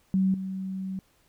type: tone with level steps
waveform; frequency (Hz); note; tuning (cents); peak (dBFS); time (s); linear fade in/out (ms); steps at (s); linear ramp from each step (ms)
sine; 190; F#3; +46; -20 / -30; 0.14-0.99; 0; 0.34; 2
effects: pink hiss -65 dBFS RMS until 1.28 s